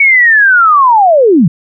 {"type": "linear sweep", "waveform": "sine", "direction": "down", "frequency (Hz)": [2251, 140.9], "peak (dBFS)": -3, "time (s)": [0, 1.48], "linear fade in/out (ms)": 5, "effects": []}